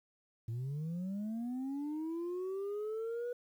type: linear sweep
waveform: sine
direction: up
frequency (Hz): 109.8 to 490.6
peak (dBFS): -33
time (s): 0.48-3.33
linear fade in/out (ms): 5
effects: tanh soft clip ceiling -35 dBFS + 11-bit